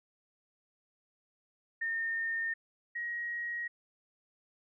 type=tone pair in turn; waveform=sine; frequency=1824 / 1892.7 Hz; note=A#6 / A#6; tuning=-38 / +26 cents; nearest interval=minor second; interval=64 cents; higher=second; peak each=-31 / -34 dBFS; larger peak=first; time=1.81-2.54 / 2.95-3.68 s; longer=neither; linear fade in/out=10 ms; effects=none